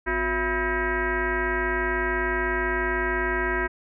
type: tone with frequency modulation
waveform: sine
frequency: 980 Hz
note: B5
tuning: 14 cents flat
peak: -22 dBFS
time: 0.06-3.68 s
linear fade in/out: 20 ms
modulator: 309 Hz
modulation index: 3.3
effects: none